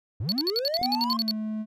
triangle linear sweep, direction up, 84.5 to 1081 Hz, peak -25 dBFS, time 0.2-1.17 s, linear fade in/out 5 ms
triangle tone bursts, 4435 Hz, C#8, in tune, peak -22 dBFS, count 12, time 0.29-1.31 s, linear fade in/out 0 ms, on 30 ms, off 60 ms
clicks, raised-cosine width 2 ms, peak -34 / -24 dBFS, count 2, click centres 0.793 / 0.815 s
triangle tone with pitch glide, 246.9 to 216.2 Hz, B3 to A3, 0 to -30 cents, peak -26 dBFS, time 0.81-1.66 s, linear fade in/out 50 ms, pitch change -230 cents, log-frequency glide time 0.94-1.3 s
effects none

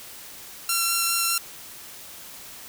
5% pulse tone with vibrato, 1362 Hz, F6, 44 cents flat, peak -10 dBFS, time 0.69-1.38 s, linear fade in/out 2 ms, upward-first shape sine, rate 4.9 Hz, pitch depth 8 cents each way, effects white hiss -42 dBFS RMS until 2.68 s

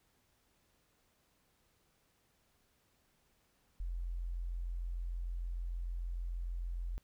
sine tone, 43.32 Hz, F1, 13 cents flat, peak -36 dBFS, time 3.8-6.98 s, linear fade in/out 0 ms, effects pink hiss -74 dBFS RMS until 7.03 s

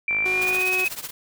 sine tone with pitch glide, 2348 to 2546 Hz, D7 to D#7, -1 to +39 cents, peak -20 dBFS, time 0.08-0.88 s, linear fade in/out 2 ms, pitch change +140 cents, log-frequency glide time 0.22-0.72 s
click train, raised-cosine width 0.5 ms, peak -20 dBFS, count 26, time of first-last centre 0.11-0.585 s, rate 52.6 Hz
sawtooth tone, 370 Hz, F#4, in tune, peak -24 dBFS, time 0.25-0.85 s, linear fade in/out 10 ms
white noise with tremolo, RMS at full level -30 dBFS, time 0.41-1.11 s, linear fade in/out 10 ms, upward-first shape triangle, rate 16 Hz, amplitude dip 90%
effects none

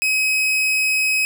40% pulse tone, 2541 Hz, D#7, 36 cents sharp, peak -15 dBFS, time 0.02-1.25 s, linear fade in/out 0 ms, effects none

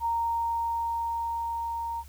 sine tone with level ramp, 927 Hz, A#5, 10 cents flat, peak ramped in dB -24 to -30 dBFS, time 0-2.04 s, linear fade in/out 50 ms, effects added 71 Hz sine -45 dBFS peak until 2.08 s + white hiss -57 dBFS RMS until 2.08 s

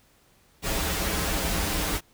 pink noise with comb filter, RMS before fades -27 dBFS, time 0.62-2.01 s, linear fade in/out 50 ms, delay 8.2 ms, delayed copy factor -0.8, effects pink hiss -61 dBFS RMS until 2.13 s

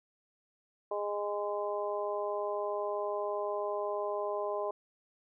harmonic tone, 205.8 Hz, G#3, 16 cents flat, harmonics 2 / 3 / 4 / 5, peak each -36 / -35 / -41 / -39 dBFS, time 0.91-4.71 s, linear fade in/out 5 ms, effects none

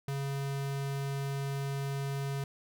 square tone, 138.59 Hz, C#3, in tune, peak -33 dBFS, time 0.08-2.44 s, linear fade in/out 2 ms, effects none

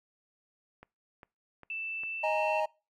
click train, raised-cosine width 0.5 ms, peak -34 dBFS, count 4, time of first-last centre 0.83-2.035 s, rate 2.49 Hz
sine tone with pitch glide, 2652 to 2692 Hz, E7 to E7, +10 to +36 cents, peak -34 dBFS, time 1.7-2.6 s, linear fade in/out 2 ms, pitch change +26 cents, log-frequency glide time 2.09-2.44 s
triangle chord, D# suspended fourth, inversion none, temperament just, 622.3 / 829.7 / 933.4 Hz, D#5 / G#5 / A#5, 0 / -2 / +2 cents, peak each -28 / -31 / -31 dBFS, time 2.23-2.66 s, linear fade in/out 10 ms
effects noise-tail reverb RT60 0.3 s tail -24 dB re dry

